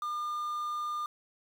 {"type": "tone with quantisation", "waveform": "triangle", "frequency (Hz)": 1206, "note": "D6", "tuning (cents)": 46, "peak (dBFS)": -30, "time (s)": [0.02, 1.06], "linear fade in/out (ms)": 2, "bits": 9, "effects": []}